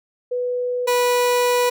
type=tone pair in turn; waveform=sine / 30% pulse; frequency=493.9 / 490.2 Hz; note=B4 / B4; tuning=0 / -13 cents; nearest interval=unison; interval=13 cents; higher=first; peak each=-20 / -13 dBFS; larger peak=second; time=0.31-0.87 / 0.87-1.7 s; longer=second; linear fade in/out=10 ms; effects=none